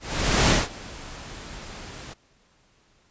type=noise with ADSR envelope; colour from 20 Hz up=pink; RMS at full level=-17 dBFS; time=0-2.14 s; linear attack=510 ms; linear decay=170 ms; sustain=-22 dB; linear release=14 ms; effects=pink hiss -62 dBFS RMS until 3.1 s + resampled to 16000 Hz